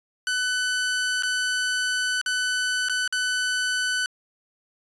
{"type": "tone with dropouts", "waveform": "sawtooth", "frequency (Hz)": 1500, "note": "F#6", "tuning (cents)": 23, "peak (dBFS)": -19, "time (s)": [0.27, 4.06], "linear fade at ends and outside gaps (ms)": 1, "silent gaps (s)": [[1.224, 1.233], [2.214, 2.261], [2.886, 2.896], [3.077, 3.125]], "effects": ["resampled to 24000 Hz"]}